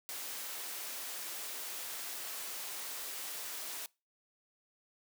white high-pass noise, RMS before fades -42 dBFS, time 0.09-3.86 s, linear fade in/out 0 ms, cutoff 350 Hz, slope 12 dB/octave, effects noise-tail reverb RT60 0.3 s tail -25 dB re dry

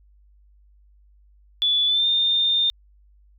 sine tone with pitch glide, 3450 to 3622 Hz, A7 to A7, -35 to +49 cents, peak -17 dBFS, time 1.62-2.7 s, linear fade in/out 0 ms, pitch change +84 cents, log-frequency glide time 1.86-2.06 s, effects added 50 Hz sine -52 dBFS peak until 3.38 s

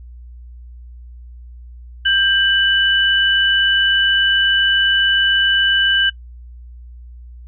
sine tone pair together, 1581.8 / 2978 Hz, G6 / F#7, +15 / +11 cents, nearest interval major seventh, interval 1096 cents, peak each -15 dBFS, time 2.05-6.1 s, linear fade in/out 10 ms, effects noise-tail reverb RT60 0.1 s tail -22 dB re dry + added 60 Hz sine -34 dBFS peak until 7.47 s

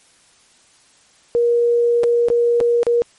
sine tone with dropouts, 474.2 Hz, A#4, 30 cents sharp, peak -12 dBFS, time 1.35-3.02 s, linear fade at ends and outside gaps 0 ms, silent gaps 2.034-2.039 / 2.285-2.301 / 2.603-2.61 / 2.831-2.867 s, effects white hiss -53 dBFS RMS until 3.18 s + MP3 48 kbps

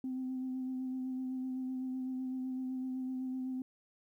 sine tone with vibrato, 258.2 Hz, C4, 23 cents flat, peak -34 dBFS, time 0.04-3.62 s, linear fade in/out 2 ms, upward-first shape sine, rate 7.9 Hz, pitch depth 18 cents each way, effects tanh soft clip ceiling -31 dBFS + 12-bit

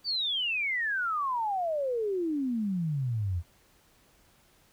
sine exponential sweep, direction down, 4699 to 81.5 Hz, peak -27 dBFS, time 0.04-3.43 s, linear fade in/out 50 ms, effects pink hiss -63 dBFS RMS until 4.72 s

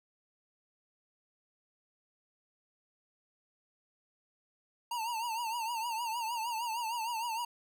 square tone with vibrato, 921 Hz, A#5, 21 cents flat, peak -34 dBFS, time 4.91-7.45 s, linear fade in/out 5 ms, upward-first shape triangle, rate 6.5 Hz, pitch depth 110 cents each way, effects none

